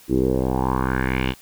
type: tone with low-pass filter sweep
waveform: 10% pulse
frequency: 64.5 Hz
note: C2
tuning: 24 cents flat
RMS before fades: -21 dBFS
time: 0.08-1.35 s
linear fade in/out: 50 ms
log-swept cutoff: 320 to 3200 Hz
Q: 3.8
effects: white hiss -49 dBFS RMS until 1.41 s